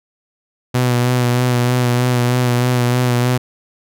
sawtooth tone with vibrato, 123.47 Hz, B2, in tune, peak -9 dBFS, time 0.74-3.38 s, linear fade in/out 10 ms, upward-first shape sine, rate 3.2 Hz, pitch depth 29 cents each way, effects none

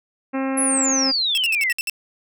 harmonic tone, 267.2 Hz, C4, 36 cents sharp, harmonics 1 / 2 / 3 / 4 / 5 / 6 / 7 / 8 / 9 / 10, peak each -22 / -28 / -32 / -34 / -36 / -38 / -39 / -40 / -41 / -42 dBFS, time 0.33-1.12 s, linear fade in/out 20 ms
sine exponential sweep, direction down, 11175 to 1864.7 Hz, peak -18 dBFS, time 0.57-1.73 s, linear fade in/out 10 ms
sawtooth tone bursts, 2670 Hz, E7, 22 cents sharp, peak -18 dBFS, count 7, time 1.35-1.897 s, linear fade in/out 0 ms, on 25 ms, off 62 ms
effects none

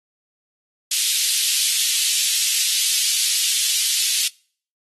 pink high-pass noise, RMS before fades -20 dBFS, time 0.91-4.28 s, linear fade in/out 5 ms, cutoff 3000 Hz, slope 24 dB/octave, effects noise-tail reverb RT60 0.5 s tail -26 dB re dry + AAC 32 kbps

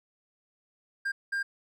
triangle tone bursts at uneven times, 1600 Hz, G6, 35 cents sharp, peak -26 dBFS, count 2, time 1.05-1.12 / 1.32-1.43 s, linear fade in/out 10 ms, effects none

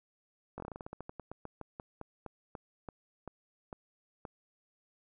slowing click train, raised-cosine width 1 ms, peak -28 dBFS, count 24, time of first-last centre 0.58-4.252 s, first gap 20 ms, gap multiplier 1.16, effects none

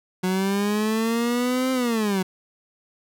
30% pulse linear two-way sweep, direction up then down, 182.4 to 261.7 to 182.4 Hz, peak -18 dBFS, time 0.23-2.23 s, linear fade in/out 10 ms, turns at 1.72 s, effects none

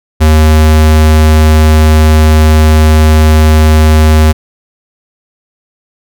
square tone, 77.78 Hz, D#2, in tune, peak -3 dBFS, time 0.2-4.33 s, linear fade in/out 20 ms, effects none

